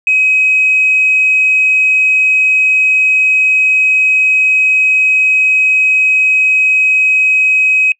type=tone; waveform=sine; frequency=2536 Hz; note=D#7; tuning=32 cents sharp; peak=-6 dBFS; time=0.07-7.92 s; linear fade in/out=2 ms; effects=noise-tail reverb RT60 0.1 s tail -26 dB re dry + tanh soft clip ceiling -2 dBFS